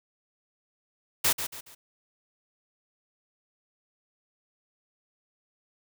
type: noise with echo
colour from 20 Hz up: white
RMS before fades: -23 dBFS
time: 1.24-1.33 s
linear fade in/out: 10 ms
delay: 140 ms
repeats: 3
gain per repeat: -9 dB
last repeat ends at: 1.75 s
effects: none